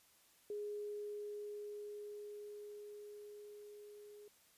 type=tone with level ramp; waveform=sine; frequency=415.3 Hz; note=G#4; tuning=in tune; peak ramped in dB=-40 to -54 dBFS; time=0.5-4.28 s; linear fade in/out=2 ms; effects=white hiss -69 dBFS RMS until 4.57 s + resampled to 32000 Hz